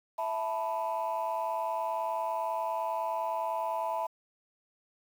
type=chord; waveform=sine; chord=E suspended fourth; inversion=none; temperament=just; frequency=659.3 / 879 / 988.9 Hz; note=E5 / A5 / B5; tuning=0 / -2 / +2 cents; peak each=-33 dBFS; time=0.18-4.07 s; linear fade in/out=10 ms; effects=tanh soft clip ceiling -24 dBFS + 9-bit